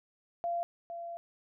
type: tone pair in turn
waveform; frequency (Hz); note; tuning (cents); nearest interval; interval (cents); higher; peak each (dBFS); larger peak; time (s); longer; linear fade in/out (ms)
sine; 688 / 682.9; F5 / F5; -26 / -39; unison; 13; first; -30 / -38; first; 0.44-0.63 / 0.9-1.17; second; 0
effects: none